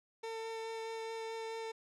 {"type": "tone with vibrato", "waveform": "30% pulse", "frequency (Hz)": 449.8, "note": "A4", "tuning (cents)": 38, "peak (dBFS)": -37, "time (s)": [0.23, 1.72], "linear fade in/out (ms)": 10, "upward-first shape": "sine", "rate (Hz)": 4.7, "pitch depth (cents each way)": 9, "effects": ["low-pass 7000 Hz 12 dB/octave"]}